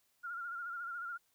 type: tone with vibrato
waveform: sine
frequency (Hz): 1400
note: F6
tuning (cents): +4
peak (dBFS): -39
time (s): 0.23-1.18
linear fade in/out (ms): 20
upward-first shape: sine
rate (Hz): 14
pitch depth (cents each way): 56
effects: white hiss -75 dBFS RMS until 1.34 s